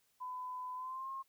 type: tone with pitch glide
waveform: sine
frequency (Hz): 1006 to 1072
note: B5 to C6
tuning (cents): +32 to +42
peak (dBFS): -40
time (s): 0.2-1.23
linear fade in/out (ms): 20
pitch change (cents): +110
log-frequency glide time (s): 0.75-1.1
effects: white hiss -75 dBFS RMS until 1.28 s